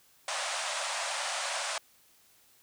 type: band-pass noise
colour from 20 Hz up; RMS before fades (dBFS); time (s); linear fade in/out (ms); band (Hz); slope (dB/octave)
pink; -34; 0.28-1.78; 2; 560 to 9600; 96
effects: white hiss -63 dBFS RMS until 2.62 s